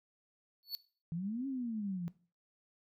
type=tone with exponential growth; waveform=square; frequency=4435 Hz; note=C#8; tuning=in tune; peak=-33 dBFS; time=0.63-0.75 s; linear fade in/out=0 ms; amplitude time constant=25 ms
type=exponential two-way sweep; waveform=sine; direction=up then down; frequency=159.3 to 277.2 to 167.5 Hz; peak=-35 dBFS; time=1.12-2.08 s; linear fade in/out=0 ms; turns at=1.47 s
effects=noise-tail reverb RT60 0.4 s tail -19 dB re dry